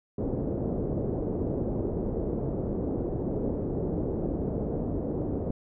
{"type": "low-pass noise", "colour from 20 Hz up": "white", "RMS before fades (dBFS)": -30, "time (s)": [0.18, 5.51], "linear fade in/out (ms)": 5, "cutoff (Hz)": 470, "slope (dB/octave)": 24, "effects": []}